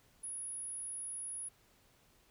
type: tone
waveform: sine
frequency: 10330 Hz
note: E9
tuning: 36 cents flat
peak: -40 dBFS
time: 0.23-1.49 s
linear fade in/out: 10 ms
effects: pink hiss -68 dBFS RMS until 2.3 s